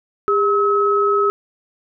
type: tone pair together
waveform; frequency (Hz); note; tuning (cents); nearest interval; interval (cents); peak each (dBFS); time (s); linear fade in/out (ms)
sine; 404.6 / 1286; G#4 / E6; -45 / -43; octave + minor sixth; 2002; -16; 0.28-1.3; 0
effects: none